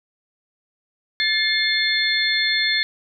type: tone cluster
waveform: sine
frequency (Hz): 1744 / 2137 / 3537 / 4273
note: A6 / C7 / A7 / C8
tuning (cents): -16 / +36 / +8 / +36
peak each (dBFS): -23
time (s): 1.2-2.83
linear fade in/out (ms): 0
effects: none